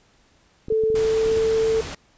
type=clicks; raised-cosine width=3 ms; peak=-21 dBFS; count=9; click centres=0.684 / 0.724 / 0.837 / 0.902 / 0.944 / 1.051 / 1.26 / 1.316 / 1.373 s
type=tone with pitch glide; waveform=sine; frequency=440 to 444.9 Hz; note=A4 to A4; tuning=0 to +19 cents; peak=-17 dBFS; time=0.7-1.81 s; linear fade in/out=5 ms; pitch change=+19 cents; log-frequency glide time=0.9-1.35 s
type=noise; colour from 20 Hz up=pink; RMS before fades=-33 dBFS; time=0.95-1.95 s; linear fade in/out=5 ms
effects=pink hiss -59 dBFS RMS until 2.17 s + resampled to 16000 Hz